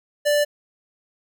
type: tone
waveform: square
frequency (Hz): 587.3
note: D5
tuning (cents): 0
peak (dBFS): -17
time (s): 0.25-0.45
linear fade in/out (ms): 20
effects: none